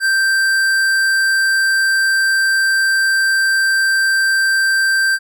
sine tone with tanh clipping, 1568 Hz, G6, in tune, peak -14 dBFS, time 0-5.19 s, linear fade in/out 50 ms, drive 16 dB, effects none

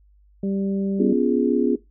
harmonic tone, 196 Hz, G3, in tune, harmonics 1 / 2 / 3, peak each -22 / -29 / -37 dBFS, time 0.43-1.13 s, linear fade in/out 5 ms
sine chord, C# dominant seventh, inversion third, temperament equal with one note detuned, 246.9 / 283.3 / 349.2 / 415.3 Hz, B3 / C#4 / E#4 / G#4, 0 / +38 / 0 / 0 cents, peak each -21 / -22 / -23 / -23 dBFS, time 0.99-1.76 s, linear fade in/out 10 ms
effects noise-tail reverb RT60 0.2 s tail -18 dB re dry + added 50 Hz sine -52 dBFS peak until 1.9 s

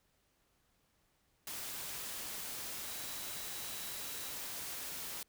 sine tone in noise, 3917 Hz, B7, 15 cents flat, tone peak -53 dBFS, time 2.87-4.32 s, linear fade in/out 2 ms, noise white, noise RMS -43 dBFS, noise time 1.47-5.23 s, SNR -13 dB, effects pink hiss -75 dBFS RMS until 5.28 s

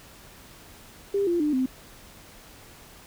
sine tone with pitch steps, 399.1 / 345.4 / 299 / 258.8 Hz, G4 / F4 / D4 / C4, +31 / -19 / +31 / -19 cents, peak -21 dBFS, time 1.14-1.66 s, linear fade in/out 5 ms, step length 130 ms, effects pink hiss -49 dBFS RMS until 3.06 s

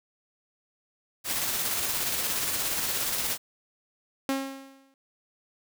white noise with tremolo, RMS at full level -28 dBFS, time 1.24-3.38 s, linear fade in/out 50 ms, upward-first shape square, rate 17 Hz, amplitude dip 25%
sawtooth tone with exponential decay, 270.5 Hz, C#4, 42 cents flat, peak -20 dBFS, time 4.29-4.94 s, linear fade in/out 1 ms, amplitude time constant 140 ms
effects none

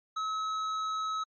triangle tone with tanh clipping, 1288 Hz, E6, 41 cents flat, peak -32 dBFS, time 0.16-1.24 s, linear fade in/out 10 ms, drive 14 dB, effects MP3 32 kbps

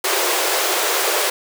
pink high-pass noise, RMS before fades -19 dBFS, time 0.04-1.3 s, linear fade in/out 5 ms, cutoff 340 Hz, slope 96 dB/octave, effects none

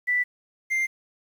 sine / triangle tone pair in turn, 1975.5 / 2097 Hz, B6 / C7, 0 / +3 cents, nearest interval minor second, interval 103 cents, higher second, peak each -20 / -20 dBFS, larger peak neither, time 0.07-0.24 / 0.7-0.87 s, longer neither, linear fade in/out 20 ms, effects 9-bit

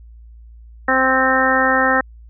harmonic tone, 261.6 Hz, C4, in tune, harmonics 1 / 2 / 3 / 4 / 5 / 6 / 7, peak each -22 / -20 / -21 / -23 / -20 / -21 / -18 dBFS, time 0.88-2.01 s, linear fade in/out 5 ms, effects added 57 Hz sine -38 dBFS peak until 2.29 s

